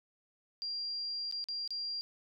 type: tone with dropouts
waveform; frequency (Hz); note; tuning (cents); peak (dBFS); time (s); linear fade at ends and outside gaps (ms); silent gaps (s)
sine; 4765; D8; +24; -35; 0.62-2.01; 0; 1.313-1.324 / 1.441-1.486 / 1.676-1.706
effects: none